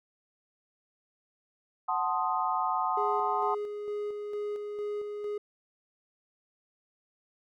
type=chord; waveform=sine; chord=F# diminished seventh; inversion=none; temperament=equal; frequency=740 / 880 / 1046.5 / 1244.5 Hz; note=F#5 / A5 / C6 / Eb6; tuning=0 / 0 / 0 / 0 cents; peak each=-32 dBFS; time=1.88-3.55 s; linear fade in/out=10 ms
type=tone with tremolo; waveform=triangle; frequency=415.3 Hz; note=G#4; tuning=in tune; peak=-29 dBFS; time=2.97-5.38 s; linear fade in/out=5 ms; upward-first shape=square; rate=2.2 Hz; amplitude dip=35%
effects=none